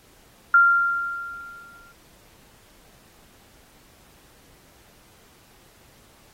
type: tone with exponential decay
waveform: sine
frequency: 1388 Hz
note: F6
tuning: 11 cents flat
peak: -10 dBFS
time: 0.54-1.92 s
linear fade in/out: 2 ms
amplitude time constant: 300 ms
effects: pink hiss -55 dBFS RMS until 6.33 s + AAC 48 kbps